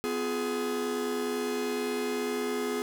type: chord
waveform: 45% pulse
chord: F diminished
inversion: second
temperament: just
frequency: 251.4 / 349.2 / 419.1 Hz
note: Cb4 / F4 / Ab4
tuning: +31 / 0 / +16 cents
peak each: -34 / -37 / -31 dBFS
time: 0.04-2.82 s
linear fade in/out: 0 ms
effects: none